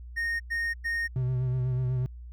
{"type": "tone bursts", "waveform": "triangle", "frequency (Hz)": 1850, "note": "A#6", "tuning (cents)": -14, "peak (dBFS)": -25, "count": 3, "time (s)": [0.16, 1.08], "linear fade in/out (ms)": 20, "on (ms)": 240, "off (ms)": 100}
{"type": "tone with vibrato", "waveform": "triangle", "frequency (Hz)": 127.2, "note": "C3", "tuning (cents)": -48, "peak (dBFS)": -23, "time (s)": [1.16, 2.06], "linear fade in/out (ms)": 0, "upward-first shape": "sine", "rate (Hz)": 8.1, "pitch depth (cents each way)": 33}
{"effects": ["added 60 Hz sine -40 dBFS peak until 2.32 s"]}